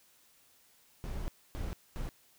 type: noise bursts at uneven times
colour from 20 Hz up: brown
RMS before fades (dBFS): -37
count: 3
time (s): 1.04-1.28 / 1.55-1.73 / 1.96-2.09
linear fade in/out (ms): 0
effects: white hiss -65 dBFS RMS until 2.38 s